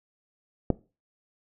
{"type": "clicks", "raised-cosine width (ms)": 2, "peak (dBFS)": [-8, -29], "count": 2, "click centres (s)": [0.703, 0.707], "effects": ["noise-tail reverb RT60 0.3 s tail -19 dB re dry"]}